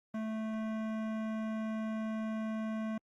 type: tone with hard clipping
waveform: sine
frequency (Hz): 219.4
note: A3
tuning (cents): -5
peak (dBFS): -36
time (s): 0.14-2.98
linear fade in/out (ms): 5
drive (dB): 16
effects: Opus 24 kbps